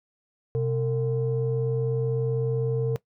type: tone pair together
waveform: sine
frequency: 127.5 / 454 Hz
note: C3 / A#4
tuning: -44 / -46 cents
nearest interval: octave + minor seventh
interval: 2198 cents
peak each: -24 dBFS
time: 0.55-2.96 s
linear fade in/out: 0 ms
effects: noise-tail reverb RT60 0.1 s tail -19 dB re dry + tanh soft clip ceiling -17 dBFS